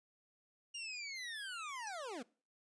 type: linear sweep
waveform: 25% pulse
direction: down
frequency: 2847 to 211.6 Hz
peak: -39 dBFS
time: 0.74-2.23 s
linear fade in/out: 10 ms
type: tone with exponential decay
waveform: sine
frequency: 5790 Hz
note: F#8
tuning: 38 cents flat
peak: -40 dBFS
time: 1.87-1.95 s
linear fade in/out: 2 ms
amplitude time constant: 16 ms
effects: noise-tail reverb RT60 0.4 s tail -23 dB re dry + resampled to 22050 Hz